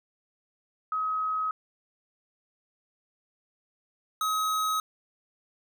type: tone pair in turn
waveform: sine / square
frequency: 1271 / 1271 Hz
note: D#6 / D#6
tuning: +36 / +36 cents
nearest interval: unison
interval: 0 cents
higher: neither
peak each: -26 dBFS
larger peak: neither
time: 0.92-1.51 / 4.21-4.8 s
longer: neither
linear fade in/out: 2 ms
effects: none